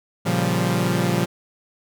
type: chord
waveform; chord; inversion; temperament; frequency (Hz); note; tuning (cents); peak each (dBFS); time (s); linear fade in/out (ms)
sawtooth; G half-diminished seventh; first; equal with one note detuned; 116.54 / 139.07 / 174.61 / 196; Bb2 / Db3 / F3 / G3; 0 / +6 / 0 / 0; -21 / -22 / -18 / -22; 0.25-1.26; 20
effects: none